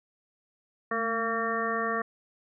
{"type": "harmonic tone with a mistuned harmonic", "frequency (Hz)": 228.1, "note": "A#3", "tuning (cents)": -37, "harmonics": [1, 2, 3, 5, 6, 7, 8], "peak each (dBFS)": [-36, -33, -35, -31, -37, -43, -33], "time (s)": [0.91, 2.02], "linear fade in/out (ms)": 5, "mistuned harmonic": 1, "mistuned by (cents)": -52, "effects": []}